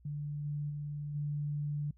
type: tone with level steps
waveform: sine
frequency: 146.8 Hz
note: D3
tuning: in tune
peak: -35 / -33 / -36 / -32 dBFS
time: 0.05-1.91 s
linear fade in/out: 5 ms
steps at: 0.44 / 0.69 / 1.14 s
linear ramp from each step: 20 ms
effects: noise-tail reverb RT60 0.1 s tail -24 dB re dry + added 60 Hz sine -59 dBFS peak until 1.97 s